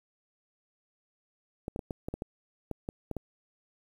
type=clicks; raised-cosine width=2 ms; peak=-21 dBFS; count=11; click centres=1.681 / 1.761 / 1.792 / 1.908 / 2.085 / 2.14 / 2.221 / 2.713 / 2.889 / 3.113 / 3.167 s; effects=9-bit